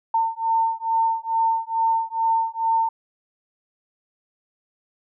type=beating tone pair; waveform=sine; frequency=903 / 905.3 Hz; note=A5 / A5; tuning=+45 / +49 cents; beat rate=2.3 Hz; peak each=-22 dBFS; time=0.14-2.89 s; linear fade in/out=5 ms; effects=none